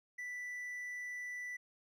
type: tone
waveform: triangle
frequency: 1975.5 Hz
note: B6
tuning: in tune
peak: -39 dBFS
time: 0.18-1.57 s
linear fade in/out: 10 ms
effects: none